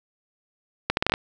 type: accelerating click train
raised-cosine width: 0.3 ms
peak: -4 dBFS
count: 7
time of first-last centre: 0.9-1.139 s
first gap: 71 ms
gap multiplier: 0.76
effects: none